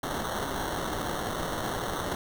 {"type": "noise with sample-and-hold", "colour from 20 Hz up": "violet", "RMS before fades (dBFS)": -32, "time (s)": [0.03, 2.15], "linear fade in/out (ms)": 2, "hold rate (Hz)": 2450, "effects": []}